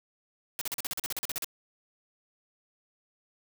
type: noise bursts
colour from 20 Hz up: white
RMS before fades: -33 dBFS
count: 14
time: 0.59-1.445 s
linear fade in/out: 0 ms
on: 23 ms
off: 41 ms
effects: none